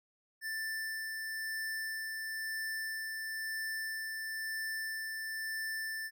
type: tone with tremolo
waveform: square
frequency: 1770 Hz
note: A6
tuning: 10 cents sharp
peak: -36 dBFS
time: 0.41-6.11 s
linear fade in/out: 50 ms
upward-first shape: sine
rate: 1 Hz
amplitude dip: 25%
effects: none